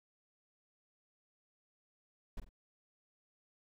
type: noise with echo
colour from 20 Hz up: brown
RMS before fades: -40 dBFS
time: 2.37-2.4 s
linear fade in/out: 5 ms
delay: 46 ms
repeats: 2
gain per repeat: -10 dB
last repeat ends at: 2.492 s
effects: none